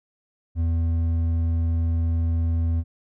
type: tone with hard clipping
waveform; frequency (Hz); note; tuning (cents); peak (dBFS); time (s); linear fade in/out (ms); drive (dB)
sine; 82.9; E2; +10; -21; 0.55-2.84; 50; 5
effects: none